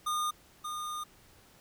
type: tone pair in turn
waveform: square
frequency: 1219 / 1219 Hz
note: D#6 / D#6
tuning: -36 / -36 cents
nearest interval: unison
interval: 0 cents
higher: neither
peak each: -30 / -36 dBFS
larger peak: first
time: 0.06-0.31 / 0.64-1.04 s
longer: second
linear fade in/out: 10 ms
effects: pink hiss -60 dBFS RMS until 1.6 s